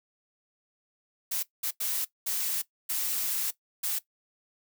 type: noise bursts at uneven times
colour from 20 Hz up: blue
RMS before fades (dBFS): -30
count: 6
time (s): 1.31-1.43 / 1.63-1.71 / 1.8-2.05 / 2.26-2.62 / 2.89-3.51 / 3.83-3.99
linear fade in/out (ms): 10
effects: noise-tail reverb RT60 0.1 s tail -17 dB re dry